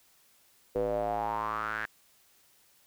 square tone with band-pass filter sweep, 54.5 Hz, A1, 16 cents flat, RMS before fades -32 dBFS, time 0.75-1.86 s, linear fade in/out 5 ms, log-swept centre 470 to 1700 Hz, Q 6.2, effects white hiss -64 dBFS RMS until 2.86 s

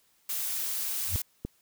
blue noise, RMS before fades -32 dBFS, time 0.29-1.22 s, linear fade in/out 5 ms
sine tone with exponential growth, 87.31 Hz, F2, in tune, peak -22 dBFS, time 1.05-1.16 s, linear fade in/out 0 ms, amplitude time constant 22 ms
click, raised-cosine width 3 ms, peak -20 dBFS, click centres 1.45 s
effects white hiss -67 dBFS RMS until 1.61 s

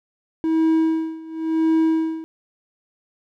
triangle tone with tremolo, 321.6 Hz, E4, 43 cents flat, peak -12 dBFS, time 0.44-2.24 s, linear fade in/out 0 ms, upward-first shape sine, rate 0.94 Hz, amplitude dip 90%, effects none

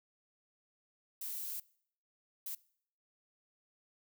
violet noise bursts at uneven times, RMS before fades -41 dBFS, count 2, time 1.21-1.6 / 2.46-2.55 s, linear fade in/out 5 ms, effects noise-tail reverb RT60 0.6 s tail -22 dB re dry

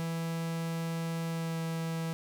45% pulse tone with pitch glide, 165.1 to 163.86 Hz, E3 to E3, +3 to -10 cents, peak -32 dBFS, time 0-2.13 s, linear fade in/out 0 ms, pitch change -13 cents, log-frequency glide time 1.28-1.6 s, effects none

